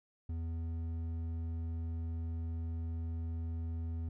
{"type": "tone with hard clipping", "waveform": "triangle", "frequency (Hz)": 82.5, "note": "E2", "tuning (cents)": 2, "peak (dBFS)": -37, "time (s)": [0.29, 4.09], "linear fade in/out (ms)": 5, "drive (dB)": 10, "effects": []}